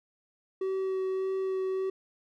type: tone with vibrato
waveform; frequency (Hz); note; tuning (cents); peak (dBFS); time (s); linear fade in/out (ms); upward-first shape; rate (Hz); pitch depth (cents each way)
triangle; 380; F#4; +46; -26; 0.61-1.9; 5; sine; 1.7; 10
effects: none